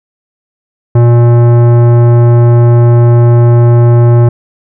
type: tone with tanh clipping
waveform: sine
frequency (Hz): 119.1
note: A#2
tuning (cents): +38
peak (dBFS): -4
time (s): 0.95-4.29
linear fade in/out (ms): 5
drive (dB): 16
effects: none